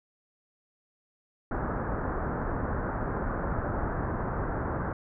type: low-pass noise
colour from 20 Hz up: pink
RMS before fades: -31 dBFS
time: 1.51-4.93 s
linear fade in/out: 2 ms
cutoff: 1600 Hz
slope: 48 dB/octave
effects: none